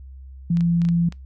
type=tone; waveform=sine; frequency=170.3 Hz; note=F3; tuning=43 cents flat; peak=-16 dBFS; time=0.5-1.09 s; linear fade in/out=5 ms
type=clicks; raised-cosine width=0.2 ms; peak=-22 dBFS; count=6; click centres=0.571 / 0.608 / 0.818 / 0.851 / 0.888 / 1.124 s
effects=noise-tail reverb RT60 0.2 s tail -22 dB re dry + added 66 Hz sine -37 dBFS peak until 1.25 s